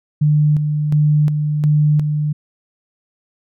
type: tone with tremolo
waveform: sine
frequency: 150 Hz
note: D3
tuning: 37 cents sharp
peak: -10 dBFS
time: 0.21-2.33 s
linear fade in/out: 10 ms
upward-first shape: square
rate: 1.4 Hz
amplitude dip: 45%
effects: none